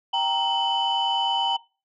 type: tone cluster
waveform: sine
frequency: 782 / 931 / 3010 Hz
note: G5 / A#5 / F#7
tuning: -4 / -2 / +29 cents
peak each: -25 / -24 / -23 dBFS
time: 0.13-1.57 s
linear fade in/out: 10 ms
effects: noise-tail reverb RT60 0.3 s tail -20 dB re dry + tanh soft clip ceiling -15 dBFS